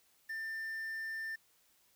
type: tone with quantisation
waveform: triangle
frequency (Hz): 1790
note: A6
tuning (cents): +29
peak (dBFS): -36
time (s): 0.29-1.36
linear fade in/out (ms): 10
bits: 10
effects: white hiss -70 dBFS RMS until 1.95 s